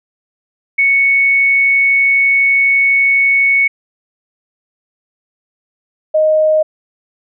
sine tone pair in turn, 2217 / 622.1 Hz, C#7 / D#5, 0 / 0 cents, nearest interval octave + minor seventh, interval 2200 cents, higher first, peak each -8 dBFS, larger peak neither, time 0.78-3.68 / 6.14-6.63 s, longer first, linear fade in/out 10 ms, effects none

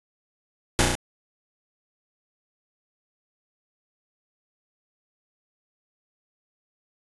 pink noise with echo, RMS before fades -18 dBFS, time 0.79-0.82 s, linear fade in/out 0 ms, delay 33 ms, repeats 4, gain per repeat -2 dB, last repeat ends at 0.952 s, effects resampled to 24000 Hz

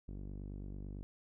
sawtooth tone with low-pass filter, 49 Hz, G1, in tune, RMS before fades -45 dBFS, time 0.08-1.03 s, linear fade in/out 0 ms, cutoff 300 Hz, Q 1.3, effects none

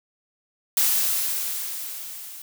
blue noise with level ramp, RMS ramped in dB -19 to -40 dBFS, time 0.77-2.42 s, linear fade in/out 2 ms, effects none

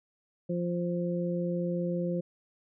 harmonic tone, 174.61 Hz, F3, in tune, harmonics 1 / 2 / 3, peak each -30 / -35 / -34 dBFS, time 0.49-2.21 s, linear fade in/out 10 ms, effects none

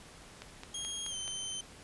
click train, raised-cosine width 0.2 ms, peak -26 dBFS, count 5, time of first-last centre 0.42-1.278 s, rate 4.66 Hz
20% pulse tone with pitch glide, 3257 to 3088 Hz, G#7 to G7, -34 to -27 cents, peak -31 dBFS, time 0.74-1.61 s, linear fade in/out 5 ms, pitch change -93 cents, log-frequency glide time 1.08-1.16 s
effects pink hiss -53 dBFS RMS until 1.83 s + resampled to 24000 Hz

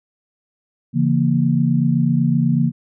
sine chord, A# diminished, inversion first, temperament just, 139.85 / 167.82 / 233.1 Hz, C#3 / E3 / A#3, +16 / +31 / 0 cents, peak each -18 dBFS, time 0.93-2.72 s, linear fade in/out 50 ms, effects none

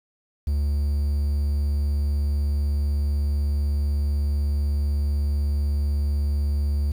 triangle tone with quantisation, 72 Hz, D2, 34 cents flat, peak -18 dBFS, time 0.47-6.92 s, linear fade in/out 5 ms, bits 8, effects none

